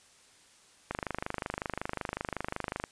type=click train; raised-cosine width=0.5 ms; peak=-17 dBFS; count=50; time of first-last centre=0.91-2.839 s; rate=25.4 Hz; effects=white hiss -60 dBFS RMS until 2.91 s + resampled to 22050 Hz